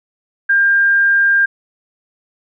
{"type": "tone", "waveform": "sine", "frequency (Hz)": 1600, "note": "G6", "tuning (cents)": 35, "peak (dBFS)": -9, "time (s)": [0.49, 1.46], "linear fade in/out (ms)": 10, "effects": []}